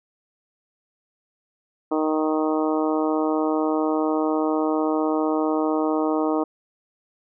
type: harmonic tone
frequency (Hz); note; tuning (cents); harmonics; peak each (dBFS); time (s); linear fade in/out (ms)
155.7; D#3; +2; 2 / 3 / 4 / 5 / 6 / 7 / 8; -22 / -26 / -28 / -30 / -32 / -33 / -34; 1.91-6.44; 10
effects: none